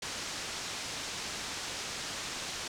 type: low-pass noise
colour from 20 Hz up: white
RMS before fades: -39 dBFS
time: 0.02-2.68 s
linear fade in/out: 5 ms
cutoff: 6900 Hz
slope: 24 dB/octave
effects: none